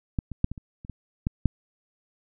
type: clicks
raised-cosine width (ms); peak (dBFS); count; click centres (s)
5; -13 / -22 / -8 / -20 / -27 / -29 / -23 / -12 / -7; 9; 0.188 / 0.317 / 0.444 / 0.516 / 0.578 / 0.849 / 0.897 / 1.269 / 1.457
effects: none